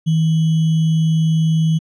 sine tone with sample-and-hold, 160 Hz, D#3, 49 cents sharp, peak -12 dBFS, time 0.06-1.79 s, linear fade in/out 20 ms, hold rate 3150 Hz, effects low-pass 6000 Hz 12 dB/octave

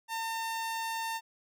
sawtooth tone, 905 Hz, A5, 48 cents sharp, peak -29 dBFS, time 0.08-1.21 s, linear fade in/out 50 ms, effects none

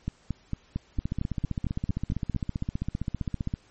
two click trains, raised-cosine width 5 ms, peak -16 / -16 dBFS, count 11 / 40, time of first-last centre 0.08-2.348 / 0.99-3.539 s, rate 4.41 / 15.3 Hz, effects pink hiss -60 dBFS RMS until 3.7 s + MP3 32 kbps

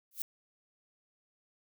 violet noise with exponential growth, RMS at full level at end -31 dBFS, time 0.11-0.22 s, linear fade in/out 2 ms, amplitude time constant 22 ms, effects none

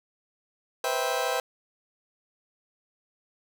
30% pulse chord, C major seventh, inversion third, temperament just, 490.5 / 523.3 / 654.1 / 784.9 Hz, B4 / C5 / E5 / G5, -12 / 0 / -14 / +2 cents, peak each -29 dBFS, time 0.84-1.4 s, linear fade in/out 2 ms, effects none

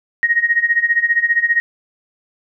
sine tone with tremolo, 1875 Hz, A#6, 10 cents sharp, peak -9 dBFS, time 0.23-1.6 s, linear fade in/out 0 ms, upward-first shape sine, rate 15 Hz, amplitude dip 85%, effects none

